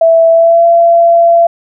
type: tone with pitch glide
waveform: sine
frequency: 659.3 to 678.6 Hz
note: E5 to F5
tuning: 0 to -50 cents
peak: -3 dBFS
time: 0.01-1.47 s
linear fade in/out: 5 ms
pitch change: +50 cents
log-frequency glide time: 0.3-0.66 s
effects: none